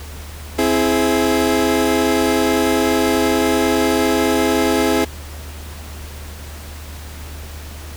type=chord; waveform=30% pulse; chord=C augmented; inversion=none; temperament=equal with one note detuned; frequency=261.6 / 329.6 / 419.6 Hz; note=C4 / E4 / G#4; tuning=0 / 0 / +18 cents; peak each=-16 dBFS; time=0.58-5.05 s; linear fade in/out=10 ms; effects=added 75 Hz sine -31 dBFS peak until 7.96 s + pink hiss -37 dBFS RMS until 7.96 s